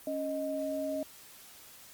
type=tone pair together; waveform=sine; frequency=277.2 / 622.3 Hz; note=C#4 / D#5; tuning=0 / 0 cents; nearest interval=octave + major second; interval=1400 cents; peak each=-36 / -33 dBFS; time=0.07-1.03 s; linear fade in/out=2 ms; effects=white hiss -53 dBFS RMS until 1.93 s + Opus 32 kbps